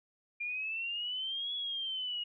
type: exponential two-way sweep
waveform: sine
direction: up then down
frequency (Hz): 2392 to 3388 to 2871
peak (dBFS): -34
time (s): 0.4-2.24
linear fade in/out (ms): 10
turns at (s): 1.54
effects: none